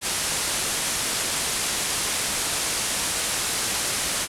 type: low-pass noise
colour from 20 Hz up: white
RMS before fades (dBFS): -26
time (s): 0.01-4.28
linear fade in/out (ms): 50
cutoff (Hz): 11000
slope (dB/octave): 48
effects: none